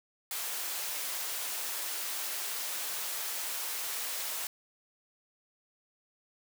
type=high-pass noise; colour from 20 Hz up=white; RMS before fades=-36 dBFS; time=0.31-4.47 s; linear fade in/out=2 ms; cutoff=520 Hz; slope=12 dB/octave; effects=none